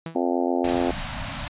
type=tone with exponential decay; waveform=sawtooth; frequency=164.4 Hz; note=E3; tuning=4 cents flat; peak=-24 dBFS; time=0.06-0.24 s; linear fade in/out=2 ms; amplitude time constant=38 ms
type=harmonic tone; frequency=87.31 Hz; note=F2; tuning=in tune; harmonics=3 / 4 / 5 / 6 / 7 / 8 / 9 / 10; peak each=-25 / -26 / -31 / -31 / -31 / -30 / -32 / -37 dBFS; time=0.15-0.91 s; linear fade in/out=5 ms
type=band-stop noise; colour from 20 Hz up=pink; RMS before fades=-31 dBFS; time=0.64-1.48 s; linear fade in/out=5 ms; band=280 to 560 Hz; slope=96 dB/octave
effects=resampled to 8000 Hz